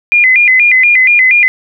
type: tone with vibrato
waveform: sine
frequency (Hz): 2217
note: C#7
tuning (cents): 0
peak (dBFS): -4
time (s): 0.12-1.48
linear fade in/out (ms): 0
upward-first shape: square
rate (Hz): 4.2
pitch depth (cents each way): 150
effects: none